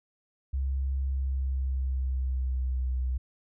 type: tone with pitch glide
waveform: sine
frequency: 67.1 to 63.44 Hz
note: C2 to B1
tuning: +44 to +47 cents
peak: -26 dBFS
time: 0.53-3.18 s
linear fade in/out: 10 ms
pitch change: -97 cents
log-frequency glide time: 1.04-2.93 s
effects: none